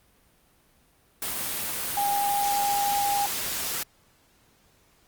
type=tone in noise; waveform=sine; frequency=809 Hz; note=G#5; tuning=46 cents flat; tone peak=-23 dBFS; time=1.97-3.26 s; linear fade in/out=2 ms; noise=white; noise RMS=-30 dBFS; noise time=1.22-3.83 s; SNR=+4 dB; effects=pink hiss -62 dBFS RMS until 5.07 s + Opus 32 kbps